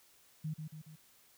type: tone with echo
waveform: sine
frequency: 155.56 Hz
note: D#3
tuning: in tune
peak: -35 dBFS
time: 0.44-0.54 s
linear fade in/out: 10 ms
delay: 140 ms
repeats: 3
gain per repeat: -5 dB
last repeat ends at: 0.96 s
effects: white hiss -65 dBFS RMS until 1.37 s